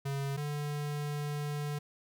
square tone pair in turn, 138.59 / 146.92 Hz, C#3 / D3, 0 / +1 cents, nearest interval minor second, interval 101 cents, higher second, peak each -33 / -34 dBFS, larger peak first, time 0.05-0.37 / 0.37-1.79 s, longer second, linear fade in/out 10 ms, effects none

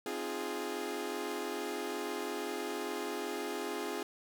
sawtooth chord, F minor seventh, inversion second, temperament equal with one note detuned, 261.6 / 306.8 / 349.2 / 415.3 Hz, C4 / Eb4 / F4 / Ab4, 0 / -24 / 0 / 0 cents, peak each -40 / -40 / -37 / -35 dBFS, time 0.06-4.03 s, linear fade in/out 2 ms, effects none

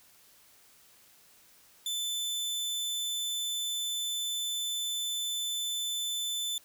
sawtooth tone, 3520 Hz, A7, in tune, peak -28 dBFS, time 1.86-6.58 s, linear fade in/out 2 ms, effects white hiss -60 dBFS RMS until 6.64 s

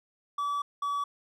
triangle tone pair in turn, 1149 / 1142.6 Hz, D6 / D6, -38 / -48 cents, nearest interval unison, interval 10 cents, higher first, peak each -26 dBFS, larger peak neither, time 0.38-0.62 / 0.82-1.04 s, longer first, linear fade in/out 5 ms, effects none

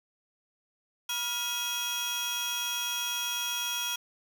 40% pulse tone cluster, 973 / 1408 / 2520 / 3296 / 5760 Hz, B5 / F6 / D#7 / G#7 / F#8, -26 / +14 / +21 / -14 / -47 cents, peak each -40 / -39 / -38 / -32 / -36 dBFS, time 1.09-3.96 s, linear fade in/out 5 ms, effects none

